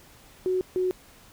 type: tone pair in turn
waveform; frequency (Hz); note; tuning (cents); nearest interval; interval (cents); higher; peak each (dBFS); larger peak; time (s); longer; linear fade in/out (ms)
sine; 370 / 367.9; F#4 / F#4; 0 / -10; unison; 10; first; -22; neither; 0.46-0.61 / 0.76-0.91; neither; 0
effects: pink hiss -53 dBFS RMS until 1.32 s